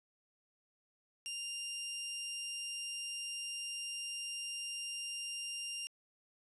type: tone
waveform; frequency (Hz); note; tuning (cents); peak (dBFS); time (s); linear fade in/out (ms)
20% pulse; 2794; F7; 0; -35; 1.26-5.87; 0
effects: resampled to 32000 Hz